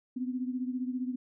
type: beating tone pair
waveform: sine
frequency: 250 / 265 Hz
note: B3 / C4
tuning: +21 / +22 cents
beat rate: 15 Hz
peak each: -32 / -37 dBFS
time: 0.16-1.16 s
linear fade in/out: 10 ms
effects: none